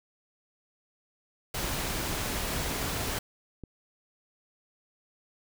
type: noise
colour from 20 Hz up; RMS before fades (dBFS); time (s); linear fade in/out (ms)
pink; -32; 1.54-3.19; 5
type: clicks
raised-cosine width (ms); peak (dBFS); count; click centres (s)
3; -29 / -28; 2; 3.072 / 3.637
effects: none